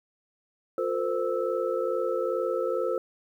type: tone cluster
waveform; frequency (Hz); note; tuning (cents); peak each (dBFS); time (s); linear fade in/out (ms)
sine; 355.9 / 454.7 / 517 / 1312; F4 / A#4 / C5 / E6; +33 / -43 / -21 / -9; -32 / -30 / -28 / -36; 0.78-2.98; 2
effects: 10-bit